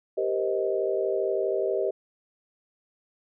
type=chord; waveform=sine; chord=C minor seventh; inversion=second; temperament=just; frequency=392.4 / 470.9 / 523.3 / 627.9 Hz; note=G4 / Bb4 / C5 / Eb5; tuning=+2 / +18 / 0 / +16 cents; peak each=-27 / -31 / -31 / -29 dBFS; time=0.17-1.91 s; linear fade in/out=10 ms; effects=none